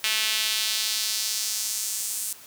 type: tone with high-pass filter sweep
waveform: sawtooth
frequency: 217.6 Hz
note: A3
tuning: 19 cents flat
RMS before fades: -27 dBFS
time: 0.04-2.33 s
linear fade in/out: 2 ms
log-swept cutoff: 2700 to 8600 Hz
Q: 1.5
effects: white hiss -47 dBFS RMS until 2.46 s + high-pass 80 Hz 12 dB/octave